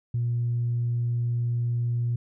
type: tone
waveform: sine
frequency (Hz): 119.3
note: A#2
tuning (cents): +41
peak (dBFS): -22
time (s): 0.14-2.16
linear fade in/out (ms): 5
effects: tanh soft clip ceiling -19 dBFS